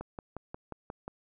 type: click train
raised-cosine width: 1 ms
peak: -25 dBFS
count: 7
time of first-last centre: 0.01-1.08 s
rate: 5.61 Hz
effects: none